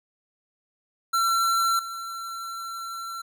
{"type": "tone with level steps", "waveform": "square", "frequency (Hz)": 1353, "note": "E6", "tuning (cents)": 45, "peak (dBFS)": [-21, -33], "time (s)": [1.13, 3.22], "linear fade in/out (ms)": 10, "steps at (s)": 1.79, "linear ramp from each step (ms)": 2, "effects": []}